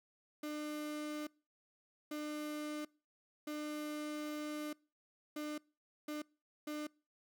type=tone bursts at uneven times; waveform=35% pulse; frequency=300.4 Hz; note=D4; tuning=39 cents sharp; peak=-38 dBFS; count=6; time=0.43-1.27 / 2.11-2.85 / 3.47-4.73 / 5.36-5.58 / 6.08-6.22 / 6.67-6.87 s; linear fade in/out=5 ms; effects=noise-tail reverb RT60 0.4 s tail -26 dB re dry